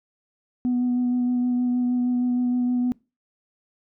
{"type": "tone with vibrato", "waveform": "sine", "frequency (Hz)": 246.9, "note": "B3", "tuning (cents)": 0, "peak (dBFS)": -18, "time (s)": [0.65, 2.92], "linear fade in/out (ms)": 0, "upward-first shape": "sine", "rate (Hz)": 6.4, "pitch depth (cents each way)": 13, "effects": ["noise-tail reverb RT60 0.3 s tail -25 dB re dry", "tanh soft clip ceiling -17 dBFS"]}